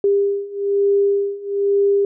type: beating tone pair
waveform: sine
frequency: 400 / 401.1 Hz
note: G4 / G4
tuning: +35 / +40 cents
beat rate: 1.1 Hz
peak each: -19 / -17 dBFS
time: 0.04-2.05 s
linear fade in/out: 2 ms
effects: none